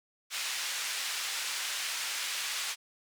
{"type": "band-pass noise", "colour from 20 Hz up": "pink", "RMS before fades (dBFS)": -35, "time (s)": [0.3, 2.76], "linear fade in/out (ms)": 50, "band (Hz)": [1900, 8700], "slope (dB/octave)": 12, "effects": []}